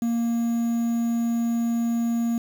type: tone with quantisation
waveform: triangle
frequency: 233.1 Hz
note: A#3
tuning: in tune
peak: -19 dBFS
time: 0.02-2.38 s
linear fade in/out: 2 ms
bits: 7
effects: none